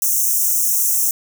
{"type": "high-pass noise", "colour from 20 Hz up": "white", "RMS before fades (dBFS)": -17, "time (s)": [0.02, 1.11], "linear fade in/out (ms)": 2, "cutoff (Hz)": 5700, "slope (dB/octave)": 96, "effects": []}